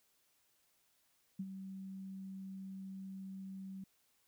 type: tone with ADSR envelope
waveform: sine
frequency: 191.8 Hz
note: G3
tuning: 37 cents flat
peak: -36 dBFS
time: 1.39-3.84 s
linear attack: 8 ms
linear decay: 50 ms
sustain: -8 dB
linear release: 4 ms
effects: white hiss -75 dBFS RMS until 4.27 s